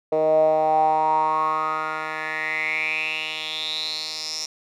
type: tone with band-pass filter sweep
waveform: 10% pulse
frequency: 156.3 Hz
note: D#3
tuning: 8 cents sharp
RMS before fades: -23 dBFS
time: 0.12-4.46 s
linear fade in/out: 5 ms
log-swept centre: 540 to 5600 Hz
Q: 7.6
effects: none